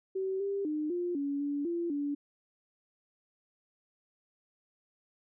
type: tone with pitch steps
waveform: sine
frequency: 381.5 / 397.3 / 303.9 / 352.2 / 282.6 / 286.8 / 342 / 287.4 Hz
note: G4 / G4 / D#4 / F4 / C#4 / D4 / F4 / D4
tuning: -47 / +23 / -41 / +15 / +34 / -41 / -36 / -37 cents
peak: -30 dBFS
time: 0.15-2.15 s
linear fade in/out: 10 ms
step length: 250 ms
effects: none